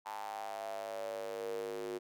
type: tone with high-pass filter sweep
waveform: square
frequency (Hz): 51.91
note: G#1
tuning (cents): 0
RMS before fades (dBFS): -41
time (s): 0.05-1.99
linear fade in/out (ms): 20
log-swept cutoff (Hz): 890 to 380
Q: 7.2
effects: none